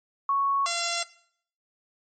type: tone pair in turn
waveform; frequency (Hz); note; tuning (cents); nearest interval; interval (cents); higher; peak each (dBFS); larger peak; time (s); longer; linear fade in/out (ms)
sine / 5% pulse; 1108.7 / 686; C#6 / F5; 0 / -31; minor sixth; 831; first; -21 / -15; second; 0.29-0.66 / 0.66-1.03; neither; 2
effects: noise-tail reverb RT60 0.6 s tail -18 dB re dry + MP3 32 kbps